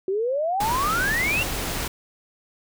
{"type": "exponential sweep", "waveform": "sine", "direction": "up", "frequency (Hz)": [368.8, 2811], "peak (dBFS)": -21, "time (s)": [0.08, 1.43], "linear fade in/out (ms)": 2}
{"type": "noise", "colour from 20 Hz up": "pink", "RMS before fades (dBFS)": -28, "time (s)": [0.6, 1.88], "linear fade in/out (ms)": 5}
{"effects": []}